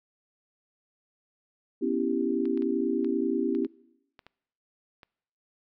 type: chord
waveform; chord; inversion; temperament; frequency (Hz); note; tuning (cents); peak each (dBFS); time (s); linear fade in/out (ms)
sine; C# half-diminished seventh; third; equal; 246.9 / 277.2 / 329.6 / 392; B3 / C#4 / E4 / G4; 0 / 0 / 0 / 0; -30; 1.81-3.67; 20
type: clicks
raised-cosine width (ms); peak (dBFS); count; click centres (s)
0.3; -32; 9; 2.455 / 2.575 / 2.622 / 3.046 / 3.55 / 3.648 / 4.192 / 4.266 / 5.032
effects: noise-tail reverb RT60 0.9 s tail -24 dB re dry

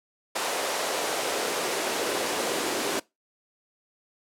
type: noise with high-pass filter sweep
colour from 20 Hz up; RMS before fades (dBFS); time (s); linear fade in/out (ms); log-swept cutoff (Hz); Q
pink; -28; 0.35-3; 10; 550 to 340; 1.8
effects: noise-tail reverb RT60 0.2 s tail -22 dB re dry + low-pass 11000 Hz 12 dB/octave

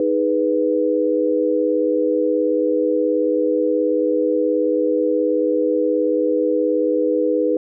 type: chord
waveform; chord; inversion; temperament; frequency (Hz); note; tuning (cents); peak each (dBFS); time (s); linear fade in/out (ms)
sine; G# minor; second; equal; 311.1 / 415.3 / 493.9; D#4 / G#4 / B4; 0 / 0 / 0; -20 / -22 / -18; 0-7.57; 2
effects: none

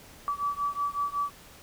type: beating tone pair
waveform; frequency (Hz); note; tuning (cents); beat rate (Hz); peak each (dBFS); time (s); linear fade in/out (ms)
sine; 1148 / 1153.4; D6 / D6; -40 / -32; 5.4; -30 / -31; 0.28-1.3; 0
effects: pink hiss -51 dBFS RMS until 1.62 s

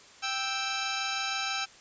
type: tone pair together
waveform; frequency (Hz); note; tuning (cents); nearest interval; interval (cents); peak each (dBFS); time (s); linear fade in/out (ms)
10% pulse; 784 / 1315.4; G5 / E6; 0 / -4; major sixth; 896; -24; 0.22-1.66; 20
effects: white hiss -53 dBFS RMS until 1.8 s + resampled to 16000 Hz

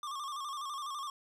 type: tone with vibrato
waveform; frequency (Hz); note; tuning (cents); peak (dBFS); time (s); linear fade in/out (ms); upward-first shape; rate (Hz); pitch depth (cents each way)
square; 1141; C#6; +50; -38; 0.03-1.1; 2; square; 12; 74
effects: low-pass 10000 Hz 12 dB/octave + 13-bit

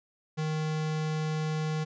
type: tone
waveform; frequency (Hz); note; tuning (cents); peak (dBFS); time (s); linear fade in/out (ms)
square; 155.56; D#3; 0; -29; 0.37-1.85; 20
effects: resampled to 16000 Hz

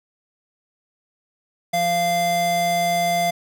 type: tone pair together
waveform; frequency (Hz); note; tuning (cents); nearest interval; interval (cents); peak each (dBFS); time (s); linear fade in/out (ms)
square; 172.79 / 692; F3 / F5; -18 / -16; 2 octaves; 2402; -30 / -19; 1.73-3.31; 10
effects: none

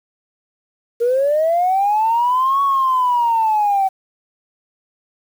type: linear two-way sweep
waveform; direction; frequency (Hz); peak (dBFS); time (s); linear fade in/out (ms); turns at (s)
sine; up then down; 461.4 to 1120 to 759; -12; 1-3.89; 20; 2.62
effects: tanh soft clip ceiling -9 dBFS + 7-bit

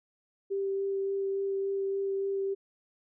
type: tone with vibrato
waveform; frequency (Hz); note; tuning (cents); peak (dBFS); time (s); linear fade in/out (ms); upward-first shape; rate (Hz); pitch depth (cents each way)
sine; 392; G4; 0; -28; 0.5-2.55; 20; sine; 3.5; 9
effects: none

